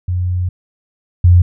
sine tone pair in turn, 89.9 / 88.36 Hz, F#2 / F2, -49 / +21 cents, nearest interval unison, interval 30 cents, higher first, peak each -14 / -4 dBFS, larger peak second, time 0.08-0.49 / 1.24-1.42 s, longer first, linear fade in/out 5 ms, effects none

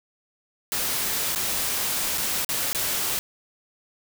white noise with dropouts, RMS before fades -26 dBFS, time 0.72-3.19 s, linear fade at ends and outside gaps 0 ms, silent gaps 1.35-1.359 / 2.176-2.181 / 2.447-2.491 / 2.73-2.748 s, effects none

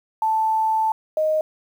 sine tone pair in turn, 880 / 622.3 Hz, A5 / D#5, 0 / 0 cents, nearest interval tritone, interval 600 cents, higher first, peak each -17 dBFS, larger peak neither, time 0.22-0.92 / 1.17-1.41 s, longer first, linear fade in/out 2 ms, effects 8-bit

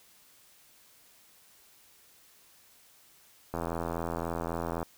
click train, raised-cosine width 1 ms, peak -19 dBFS, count 109, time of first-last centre 3.54-4.829 s, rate 83.8 Hz, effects white hiss -60 dBFS RMS until 4.97 s

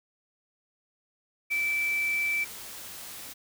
sine tone in noise, 2324 Hz, D7, 19 cents flat, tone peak -25 dBFS, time 1.5-2.45 s, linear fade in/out 20 ms, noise white, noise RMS -42 dBFS, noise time 1.5-3.34 s, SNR +14 dB, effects none

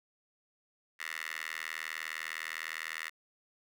10% pulse tone with high-pass filter, 79.9 Hz, D#2, 47 cents sharp, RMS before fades -40 dBFS, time 0.99-3.1 s, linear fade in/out 20 ms, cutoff 1800 Hz, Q 3.9, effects none

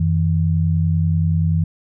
sine tone pair together, 90.5 / 160.85 Hz, F#2 / E3, -38 / -42 cents, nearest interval minor seventh, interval 996 cents, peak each -17 dBFS, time 0-1.64 s, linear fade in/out 5 ms, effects none

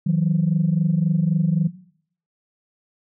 sine tone pair together, 159.4 / 183.18 Hz, D#3 / F#3, +42 / -17 cents, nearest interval major second, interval 241 cents, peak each -18 dBFS, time 0.06-1.68 s, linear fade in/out 10 ms, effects noise-tail reverb RT60 0.6 s tail -17 dB re dry + tanh soft clip ceiling -10 dBFS

